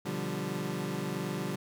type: chord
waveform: 25% pulse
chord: G dominant seventh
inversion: first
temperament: equal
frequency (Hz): 123.47 / 146.83 / 174.61 / 196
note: B2 / D3 / F3 / G3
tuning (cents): 0 / 0 / 0 / 0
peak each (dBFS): -39 / -34 / -34 / -33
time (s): 0.05-1.56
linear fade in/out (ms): 10
effects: none